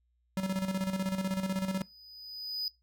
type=tone with tremolo; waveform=square; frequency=190 Hz; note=F#3; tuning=46 cents sharp; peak=-29 dBFS; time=0.37-1.82 s; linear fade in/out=2 ms; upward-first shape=square; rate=16 Hz; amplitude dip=60%
type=tone with exponential growth; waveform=triangle; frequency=4978 Hz; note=D#8; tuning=in tune; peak=-28 dBFS; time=1.43-2.68 s; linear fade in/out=1 ms; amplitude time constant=270 ms
effects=noise-tail reverb RT60 0.2 s tail -21 dB re dry + added 60 Hz sine -70 dBFS peak until 2.82 s